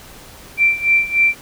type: tone with tremolo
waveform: sine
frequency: 2349 Hz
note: D7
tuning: in tune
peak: -9 dBFS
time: 0.57-1.35 s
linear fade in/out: 50 ms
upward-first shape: sine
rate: 3.4 Hz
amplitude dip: 85%
effects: pink hiss -40 dBFS RMS until 1.41 s